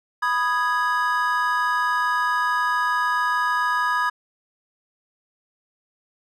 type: chord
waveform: triangle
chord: G# minor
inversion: first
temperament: equal with one note detuned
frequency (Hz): 987.8 / 1240.9 / 1661.2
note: B5 / D#6 / G#6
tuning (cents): 0 / -5 / 0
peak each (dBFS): -22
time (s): 0.22-4.1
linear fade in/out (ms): 10
effects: none